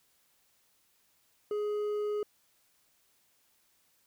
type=tone with hard clipping; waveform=triangle; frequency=417.8 Hz; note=G#4; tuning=10 cents sharp; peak=-31 dBFS; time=1.51-2.23 s; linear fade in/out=2 ms; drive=7 dB; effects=white hiss -70 dBFS RMS until 4.06 s